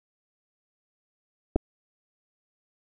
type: clicks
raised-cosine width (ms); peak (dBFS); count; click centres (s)
2; -10; 2; 1.559 / 1.562
effects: none